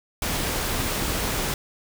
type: noise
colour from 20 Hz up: pink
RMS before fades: -26 dBFS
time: 0.22-1.54 s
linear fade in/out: 2 ms
effects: none